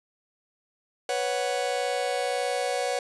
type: chord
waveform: 45% pulse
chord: B suspended second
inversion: none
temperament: just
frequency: 493.9 / 555.6 / 740.8 Hz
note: B4 / C#5 / F#5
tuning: 0 / +4 / +2 cents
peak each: -30 dBFS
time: 1.09-2.99 s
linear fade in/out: 2 ms
effects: resampled to 24000 Hz